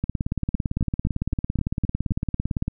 two click trains, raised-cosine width 5 ms, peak -11 / -12 dBFS, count 48 / 7, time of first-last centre 0.04-2.68 / 0.55-2.108 s, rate 17.8 / 3.85 Hz, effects none

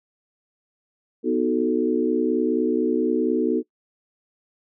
sine chord, B dominant seventh, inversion none, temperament equal, 246.9 / 311.1 / 370 / 440 Hz, B3 / D#4 / F#4 / A4, 0 / 0 / 0 / 0 cents, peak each -24 dBFS, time 1.23-3.63 s, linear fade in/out 50 ms, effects noise-tail reverb RT60 0.1 s tail -22 dB re dry

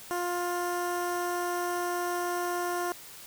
15% pulse tone with notch filter, 352.5 Hz, F4, 16 cents sharp, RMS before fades -31 dBFS, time 0.11-2.92 s, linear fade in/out 0 ms, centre 3600 Hz, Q 1.2, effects white hiss -47 dBFS RMS until 3.26 s

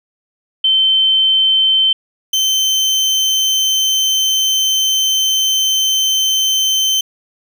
sine / 30% pulse tone pair in turn, 3091 / 3091 Hz, G7 / G7, -25 / -25 cents, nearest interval unison, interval 0 cents, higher neither, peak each -9 dBFS, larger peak neither, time 0.64-1.93 / 2.33-7.01 s, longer second, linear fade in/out 5 ms, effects none

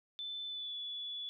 sine tone with pitch glide, 3520 to 3430 Hz, A7 to A7, 0 to -45 cents, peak -39 dBFS, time 0.19-1.29 s, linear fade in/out 0 ms, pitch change -45 cents, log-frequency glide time 0.47-0.76 s, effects none

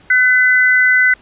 sine tone pair together, 1506 / 2010 Hz, F#6 / B6, +30 / +30 cents, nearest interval perfect fourth, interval 500 cents, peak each -11 dBFS, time 0.1-1.14 s, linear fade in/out 5 ms, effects pink hiss -47 dBFS RMS until 1.21 s + resampled to 8000 Hz

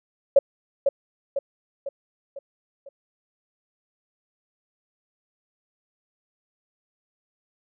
sine tone with echo, 554.4 Hz, C#5, in tune, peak -9 dBFS, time 0.36-0.39 s, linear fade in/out 5 ms, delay 500 ms, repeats 5, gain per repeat -6 dB, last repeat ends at 2.89 s, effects none

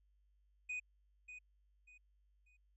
triangle tone with echo, 2489 Hz, D#7, in tune, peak -38 dBFS, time 0.69-0.8 s, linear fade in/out 10 ms, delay 590 ms, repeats 3, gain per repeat -10 dB, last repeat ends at 2.57 s, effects added 50 Hz sine -70 dBFS peak until 2.76 s + resampled to 22050 Hz

